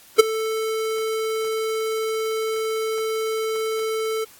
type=tone with ADSR envelope; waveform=square; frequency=441.1 Hz; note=A4; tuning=4 cents sharp; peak=-5 dBFS; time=0.18-4.25 s; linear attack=18 ms; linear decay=15 ms; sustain=-18 dB; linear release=15 ms; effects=white hiss -49 dBFS RMS until 4.39 s + AAC 64 kbps